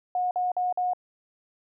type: tone bursts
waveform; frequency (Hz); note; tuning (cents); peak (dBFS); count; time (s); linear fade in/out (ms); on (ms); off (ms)
sine; 725; F#5; -35; -23; 4; 0.15-0.934; 2; 160; 48
effects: none